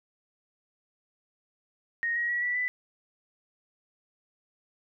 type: tone with pitch steps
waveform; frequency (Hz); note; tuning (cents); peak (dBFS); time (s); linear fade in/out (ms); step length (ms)
sine; 1864.7 / 1895.1 / 1926 / 1957.4 / 1989.3; A#6 / A#6 / B6 / B6 / B6; 0 / +28 / -44 / -16 / +12; -26; 2.03-2.68; 0; 130
effects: none